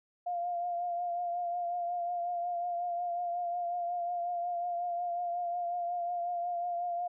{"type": "tone with vibrato", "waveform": "sine", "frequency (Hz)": 700, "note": "F5", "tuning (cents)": 4, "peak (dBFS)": -31, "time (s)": [0.26, 7.08], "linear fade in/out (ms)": 10, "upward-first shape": "triangle", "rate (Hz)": 5.5, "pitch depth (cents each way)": 35, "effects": []}